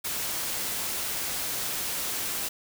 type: noise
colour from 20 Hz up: white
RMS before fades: -31 dBFS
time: 0.04-2.49 s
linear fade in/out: 10 ms
effects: none